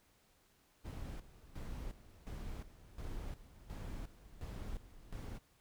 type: noise with tremolo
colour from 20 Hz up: brown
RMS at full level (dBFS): -44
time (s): 0.84-5.39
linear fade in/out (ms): 20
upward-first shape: square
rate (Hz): 1.4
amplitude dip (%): 80
effects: pink hiss -71 dBFS RMS until 5.6 s